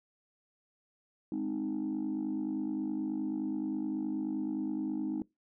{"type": "chord", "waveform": "sine", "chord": "Ab major", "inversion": "none", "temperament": "equal", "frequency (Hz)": [207.7, 261.6, 311.1], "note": ["Ab3", "C4", "Eb4"], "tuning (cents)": [0, 0, 0], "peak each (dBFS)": [-37, -35, -33], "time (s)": [1.32, 5.22], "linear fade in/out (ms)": 2, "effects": ["noise-tail reverb RT60 0.2 s tail -23 dB re dry", "tanh soft clip ceiling -27 dBFS"]}